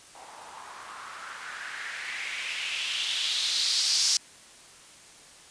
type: noise with low-pass filter sweep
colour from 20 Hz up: violet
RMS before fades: -31 dBFS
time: 0.15-4.17 s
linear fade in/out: 2 ms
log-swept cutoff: 790 to 5400 Hz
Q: 3.3
effects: white hiss -51 dBFS RMS until 5.5 s + resampled to 22050 Hz